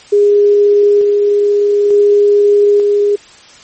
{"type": "tone with tremolo", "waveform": "sine", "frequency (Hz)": 410, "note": "G#4", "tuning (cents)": -22, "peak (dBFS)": -5, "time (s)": [0.12, 3.16], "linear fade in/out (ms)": 10, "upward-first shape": "square", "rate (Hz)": 0.56, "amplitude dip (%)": 25, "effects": ["white hiss -39 dBFS RMS until 3.63 s", "MP3 32 kbps"]}